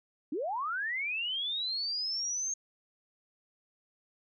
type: linear sweep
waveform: sine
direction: up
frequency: 261.6 to 6470 Hz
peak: -31 dBFS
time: 0.32-2.54 s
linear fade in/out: 5 ms
effects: none